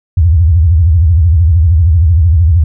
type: tone with vibrato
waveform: sine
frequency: 82.41 Hz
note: E2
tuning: in tune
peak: -4 dBFS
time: 0.17-2.64 s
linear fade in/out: 5 ms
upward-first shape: sine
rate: 13 Hz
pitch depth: 210 cents each way
effects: none